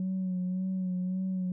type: tone with vibrato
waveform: sine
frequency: 185 Hz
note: F#3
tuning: in tune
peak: -27 dBFS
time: 0-1.52 s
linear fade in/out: 2 ms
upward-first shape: sine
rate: 1.8 Hz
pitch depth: 33 cents each way
effects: tanh soft clip ceiling -26 dBFS